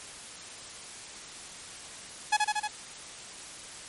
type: tone with echo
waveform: sawtooth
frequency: 845 Hz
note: G#5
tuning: 30 cents sharp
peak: -17 dBFS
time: 2.32-2.37 s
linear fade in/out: 10 ms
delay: 77 ms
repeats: 4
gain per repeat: -2 dB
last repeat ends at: 2.678 s
effects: white hiss -44 dBFS RMS until 3.88 s + MP3 48 kbps